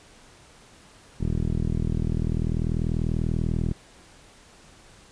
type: tone with low-pass filter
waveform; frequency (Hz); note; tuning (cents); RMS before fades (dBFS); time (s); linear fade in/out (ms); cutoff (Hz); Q
15% pulse; 40.22; E1; -42; -25; 1.2-3.73; 10; 260; 2.8
effects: pink hiss -52 dBFS RMS until 5.11 s + resampled to 22050 Hz